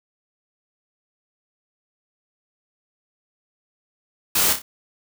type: noise with echo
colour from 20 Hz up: white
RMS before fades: -19 dBFS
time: 4.35-4.53 s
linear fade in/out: 5 ms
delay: 30 ms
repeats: 3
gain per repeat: -7 dB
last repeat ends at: 4.62 s
effects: none